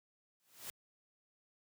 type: noise with exponential growth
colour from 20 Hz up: white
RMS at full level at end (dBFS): -42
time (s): 0.4-0.7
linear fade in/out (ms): 0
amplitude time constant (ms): 64
effects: high-pass 100 Hz 12 dB/octave